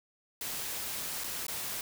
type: noise with dropouts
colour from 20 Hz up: white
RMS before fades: -37 dBFS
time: 0.41-1.81 s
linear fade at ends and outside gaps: 1 ms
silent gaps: 1.237-1.242 / 1.467-1.482 s
effects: none